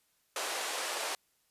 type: band-pass noise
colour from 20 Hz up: pink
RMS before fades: -36 dBFS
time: 0.36-1.15 s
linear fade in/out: 2 ms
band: 470 to 11000 Hz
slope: 24 dB/octave
effects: white hiss -73 dBFS RMS until 1.5 s + resampled to 32000 Hz